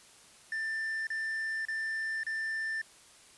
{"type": "tone bursts", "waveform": "triangle", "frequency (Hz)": 1781, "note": "A6", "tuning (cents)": 21, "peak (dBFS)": -30, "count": 4, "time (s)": [0.52, 2.816], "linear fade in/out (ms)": 2, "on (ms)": 550, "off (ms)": 32, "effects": ["white hiss -57 dBFS RMS until 3.37 s", "resampled to 24000 Hz"]}